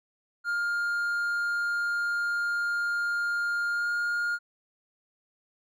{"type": "tone with pitch glide", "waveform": "triangle", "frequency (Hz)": [1408, 1417.8], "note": ["F6", "F6"], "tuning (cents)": [14, 26], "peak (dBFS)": -24, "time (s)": [0.44, 4.39], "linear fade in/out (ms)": 50, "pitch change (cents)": 12, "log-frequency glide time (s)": [3.71, 3.89], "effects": []}